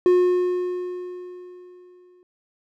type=tone with exponential decay; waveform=triangle; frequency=360 Hz; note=F#4; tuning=47 cents flat; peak=-10 dBFS; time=0.06-2.23 s; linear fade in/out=1 ms; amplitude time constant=470 ms; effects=none